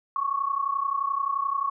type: tone pair together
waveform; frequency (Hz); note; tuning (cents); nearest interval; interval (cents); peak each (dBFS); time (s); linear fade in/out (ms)
sine; 1098 / 1129.5; C#6 / C#6; -17 / +32; unison; 49; -26 / -28; 0.16-1.7; 2
effects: none